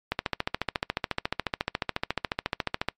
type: click train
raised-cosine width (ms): 0.3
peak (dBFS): -9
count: 40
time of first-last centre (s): 0.12-2.886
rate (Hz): 14.1
effects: noise-tail reverb RT60 0.1 s tail -24 dB re dry + MP3 64 kbps